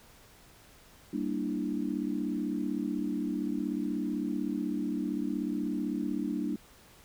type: chord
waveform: sine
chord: E half-diminished seventh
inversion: first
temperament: equal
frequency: 196 / 233.1 / 293.7 / 329.6 Hz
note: G3 / Bb3 / D4 / E4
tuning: 0 / 0 / 0 / 0 cents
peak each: -36 / -35 / -33 / -38 dBFS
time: 1.13-6.56 s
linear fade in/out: 5 ms
effects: pink hiss -57 dBFS RMS until 7.04 s